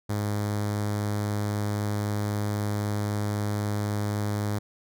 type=tone with notch filter; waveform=sawtooth; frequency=103.83 Hz; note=G#2; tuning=in tune; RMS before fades=-28 dBFS; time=0.09-4.59 s; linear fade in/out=10 ms; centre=2700 Hz; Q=1.5; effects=none